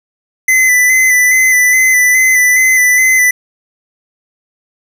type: tone with vibrato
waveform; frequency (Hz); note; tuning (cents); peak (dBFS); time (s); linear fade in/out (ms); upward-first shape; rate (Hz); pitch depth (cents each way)
square; 2016; B6; +35; -7; 0.48-3.31; 5; square; 2.4; 23
effects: none